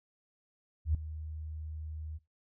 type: tone with ADSR envelope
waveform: sine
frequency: 77.78 Hz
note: D#2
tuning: in tune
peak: -23 dBFS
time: 0.85-2.19 s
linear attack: 96 ms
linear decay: 3 ms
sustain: -15 dB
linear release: 29 ms
effects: noise-tail reverb RT60 0.3 s tail -22 dB re dry